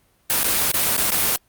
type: noise with dropouts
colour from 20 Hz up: white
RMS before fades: -19 dBFS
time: 0.3-1.36 s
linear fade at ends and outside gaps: 0 ms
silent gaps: 0.432-0.443 / 0.716-0.741 / 0.965-0.978 / 1.105-1.119 s
effects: pink hiss -61 dBFS RMS until 1.48 s + Opus 32 kbps